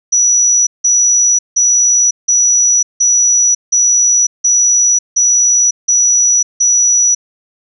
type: tone bursts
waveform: sine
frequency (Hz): 5880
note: F#8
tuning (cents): -12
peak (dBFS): -7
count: 10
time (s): 0.12-7.15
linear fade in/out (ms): 10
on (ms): 550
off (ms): 170
effects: none